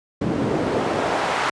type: noise with band-pass filter sweep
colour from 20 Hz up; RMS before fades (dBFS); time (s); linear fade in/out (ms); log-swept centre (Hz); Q
pink; -22; 0.21-1.5; 5; 220 to 1200; 0.93
effects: high-pass 80 Hz 12 dB/octave + resampled to 22050 Hz